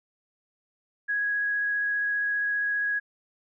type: tone with vibrato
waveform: sine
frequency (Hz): 1661.2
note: G#6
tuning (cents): 0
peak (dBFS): -24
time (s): 1.08-3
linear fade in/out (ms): 20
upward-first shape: triangle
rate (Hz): 15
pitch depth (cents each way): 9
effects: none